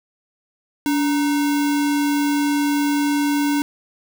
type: tone with sample-and-hold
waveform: sine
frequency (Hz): 288.3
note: D4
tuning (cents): -32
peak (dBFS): -16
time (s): 0.86-3.62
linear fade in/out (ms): 0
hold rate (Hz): 1225
effects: none